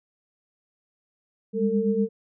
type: tone cluster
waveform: sine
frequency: 199.3 / 207.6 / 450.6 Hz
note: G3 / G#3 / A4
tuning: +29 / 0 / +41 cents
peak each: -25 / -26 / -24 dBFS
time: 1.53-2.09 s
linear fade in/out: 50 ms
effects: none